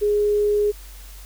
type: tone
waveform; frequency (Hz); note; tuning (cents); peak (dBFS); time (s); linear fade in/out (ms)
sine; 415.3; G#4; 0; -16; 0.01-0.72; 20
effects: added 47 Hz sine -38 dBFS peak until 1.25 s + white hiss -46 dBFS RMS until 1.25 s